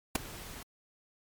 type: noise with ADSR envelope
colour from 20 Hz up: pink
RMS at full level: -24 dBFS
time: 0.15-0.63 s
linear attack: 6 ms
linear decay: 9 ms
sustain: -21 dB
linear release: 4 ms
effects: MP3 96 kbps